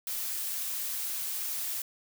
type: noise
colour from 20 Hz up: blue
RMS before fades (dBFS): -34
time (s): 0.07-1.82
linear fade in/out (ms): 2
effects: none